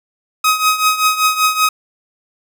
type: tone with tremolo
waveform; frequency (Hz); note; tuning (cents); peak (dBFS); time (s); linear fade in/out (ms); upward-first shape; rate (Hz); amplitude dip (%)
sawtooth; 1263; D#6; +26; -5; 0.44-1.69; 5; triangle; 5.2; 80
effects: none